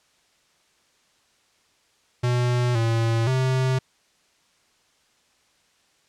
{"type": "tone with pitch steps", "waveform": "square", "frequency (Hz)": [122.7, 114.4, 130.3], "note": ["B2", "A#2", "C3"], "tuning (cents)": [-11, -32, -7], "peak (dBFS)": -20, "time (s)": [2.23, 3.79], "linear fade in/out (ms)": 10, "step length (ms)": 520, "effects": ["white hiss -63 dBFS RMS until 6.08 s", "low-pass 7000 Hz 12 dB/octave"]}